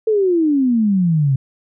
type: exponential sweep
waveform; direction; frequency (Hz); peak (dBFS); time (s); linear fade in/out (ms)
sine; down; 450 to 130.1; -12; 0.07-1.36; 5
effects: none